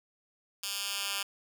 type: tone with high-pass filter sweep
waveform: 10% pulse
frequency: 199.2 Hz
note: G3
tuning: 28 cents sharp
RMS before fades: -35 dBFS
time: 0.63-1.23 s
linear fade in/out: 5 ms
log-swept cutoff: 3800 to 2200 Hz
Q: 0.96
effects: none